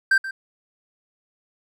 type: tone with echo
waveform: triangle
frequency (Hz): 1567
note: G6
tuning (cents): -1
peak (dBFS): -12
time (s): 0.11-0.18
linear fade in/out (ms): 5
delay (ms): 130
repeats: 1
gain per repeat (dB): -14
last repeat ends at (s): 0.31
effects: none